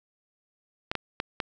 clicks, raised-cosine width 0.3 ms, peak -12 dBFS, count 4, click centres 0.915 / 0.953 / 1.201 / 1.402 s, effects none

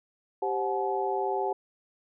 sine tone cluster, 391.8 / 526 / 736 / 857 Hz, G4 / C5 / F#5 / A5, -1 / +9 / -9 / -46 cents, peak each -30 / -35 / -32 / -31 dBFS, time 0.42-1.53 s, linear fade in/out 5 ms, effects none

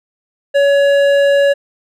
sine tone with hard clipping, 563 Hz, C#5, 27 cents sharp, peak -10 dBFS, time 0.54-1.54 s, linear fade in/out 20 ms, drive 10 dB, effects none

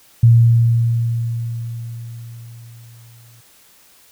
sine tone with exponential decay, 116.54 Hz, A#2, in tune, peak -5 dBFS, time 0.23-3.41 s, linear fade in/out 5 ms, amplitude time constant 690 ms, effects white hiss -50 dBFS RMS until 4.11 s

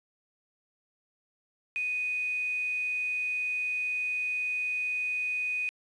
sine tone with quantisation, 2489 Hz, D#7, in tune, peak -28 dBFS, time 1.76-5.69 s, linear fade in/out 0 ms, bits 8, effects resampled to 22050 Hz

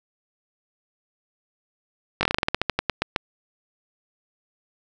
slowing click train, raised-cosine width 0.3 ms, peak -4 dBFS, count 16, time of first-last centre 2.21-3.162 s, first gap 20 ms, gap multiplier 1.15, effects none

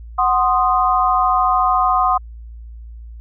sine chord, C diminished, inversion second, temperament equal with one note detuned, 740 / 1046.5 / 1240.2 Hz, Gb5 / C6 / Eb6, 0 / 0 / -6 cents, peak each -17 dBFS, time 0.18-2.18 s, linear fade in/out 10 ms, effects added 57 Hz sine -32 dBFS peak until 3.2 s

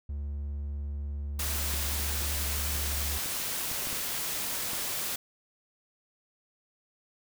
triangle tone with vibrato, 71.7 Hz, D2, 41 cents flat, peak -30 dBFS, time 0.09-3.18 s, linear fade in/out 5 ms, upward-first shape sine, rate 20 Hz, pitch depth 36 cents each way
white noise, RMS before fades -33 dBFS, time 1.39-5.16 s, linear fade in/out 5 ms
clicks, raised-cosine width 3 ms, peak -30 dBFS, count 9, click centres 1.739 / 1.999 / 2.221 / 2.755 / 3.26 / 3.715 / 3.871 / 3.929 / 4.733 s
effects none

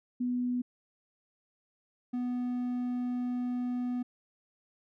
sine / triangle tone pair in turn, 246.9 / 246.9 Hz, B3 / B3, 0 / 0 cents, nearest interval unison, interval 0 cents, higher neither, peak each -28 dBFS, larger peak neither, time 0.2-0.62 / 2.13-4.03 s, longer second, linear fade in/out 10 ms, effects none

